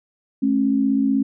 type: tone pair together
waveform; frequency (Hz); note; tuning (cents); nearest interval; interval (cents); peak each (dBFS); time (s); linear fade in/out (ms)
sine; 216 / 272.1; A3 / C#4; -32 / -32; major third; 400; -21 / -17; 0.42-1.23; 10
effects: none